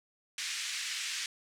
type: band-pass noise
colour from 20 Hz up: pink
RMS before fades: -37 dBFS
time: 0.38-1.26 s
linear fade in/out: 2 ms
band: 1900 to 8100 Hz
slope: 24 dB/octave
effects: none